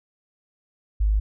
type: tone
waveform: sine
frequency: 51.91 Hz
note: G#1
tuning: in tune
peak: -17 dBFS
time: 1-1.2 s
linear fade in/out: 10 ms
effects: none